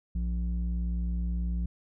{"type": "tone with low-pass filter", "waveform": "square", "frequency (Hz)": 59.3, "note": "A#1", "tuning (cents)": 30, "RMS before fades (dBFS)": -30, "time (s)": [0.15, 1.66], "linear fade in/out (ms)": 5, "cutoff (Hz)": 140, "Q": 3.9, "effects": []}